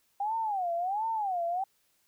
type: tone with vibrato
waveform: sine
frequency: 784 Hz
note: G5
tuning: in tune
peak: -28 dBFS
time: 0.2-1.64 s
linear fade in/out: 5 ms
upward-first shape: sine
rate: 1.4 Hz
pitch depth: 250 cents each way
effects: white hiss -71 dBFS RMS until 2.07 s